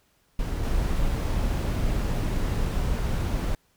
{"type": "noise with level steps", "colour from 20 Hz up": "brown", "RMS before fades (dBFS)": [-28, -25], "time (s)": [0.39, 3.55], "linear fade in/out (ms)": 2, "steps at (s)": 0.63, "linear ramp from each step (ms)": 10, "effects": ["pink hiss -66 dBFS RMS until 3.76 s"]}